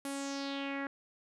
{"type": "tone with low-pass filter sweep", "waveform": "sawtooth", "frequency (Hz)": 277.2, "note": "C#4", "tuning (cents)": 0, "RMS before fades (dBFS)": -38, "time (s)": [0.05, 0.87], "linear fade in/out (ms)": 2, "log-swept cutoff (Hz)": [11000, 1700], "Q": 3.5, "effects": []}